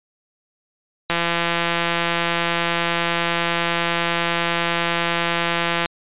click train, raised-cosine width 0.3 ms, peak -4 dBFS, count 810, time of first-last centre 1.1-5.859 s, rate 170 Hz, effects resampled to 8000 Hz

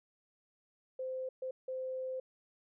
sine tone bursts at uneven times, 518 Hz, C5, 17 cents flat, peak -36 dBFS, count 3, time 0.99-1.29 / 1.42-1.51 / 1.68-2.2 s, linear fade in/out 5 ms, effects none

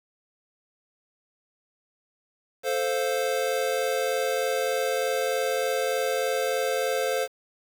square chord, F major, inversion first, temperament equal, 440 / 523.3 / 698.5 Hz, A4 / C5 / F5, 0 / 0 / 0 cents, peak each -30 / -27 / -32 dBFS, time 2.63-7.28 s, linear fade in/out 50 ms, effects 8-bit

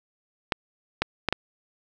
clicks, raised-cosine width 0.3 ms, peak -6 dBFS, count 4, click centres 0.522 / 1.02 / 1.287 / 1.326 s, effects none

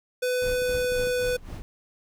square tone with pitch glide, 500 to 496.8 Hz, B4 to B4, +21 to +10 cents, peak -24 dBFS, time 0.22-1.37 s, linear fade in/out 10 ms, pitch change -11 cents, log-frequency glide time 0.46-1.07 s
brown noise with tremolo, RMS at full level -34 dBFS, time 0.42-1.62 s, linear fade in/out 0 ms, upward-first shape sine, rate 3.8 Hz, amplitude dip 80%
click train, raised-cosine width 3 ms, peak -28 dBFS, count 7, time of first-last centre 0.62-1.071 s, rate 13.3 Hz
effects none

